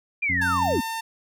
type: linear sweep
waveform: sine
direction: down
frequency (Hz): 2444 to 200.1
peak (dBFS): -21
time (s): 0.22-0.81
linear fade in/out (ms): 10
type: harmonic tone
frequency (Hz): 89.6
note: F2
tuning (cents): +45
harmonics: 1 / 2 / 3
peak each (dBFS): -30 / -33 / -32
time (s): 0.29-0.8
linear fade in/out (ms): 5
type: tone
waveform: sawtooth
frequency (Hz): 902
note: A5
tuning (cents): +43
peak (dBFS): -24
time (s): 0.41-1.01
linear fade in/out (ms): 10
effects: none